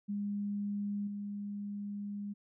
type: tone with level steps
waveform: sine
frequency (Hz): 203.7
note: G#3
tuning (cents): -33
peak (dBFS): -33 / -37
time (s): 0.08-2.34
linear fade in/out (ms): 20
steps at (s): 1.07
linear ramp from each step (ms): 5
effects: none